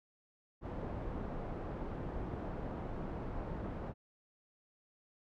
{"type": "low-pass noise", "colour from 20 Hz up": "pink", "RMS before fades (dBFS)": -41, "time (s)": [0.61, 3.94], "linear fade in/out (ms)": 50, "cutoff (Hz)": 830, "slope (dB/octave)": 12, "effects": []}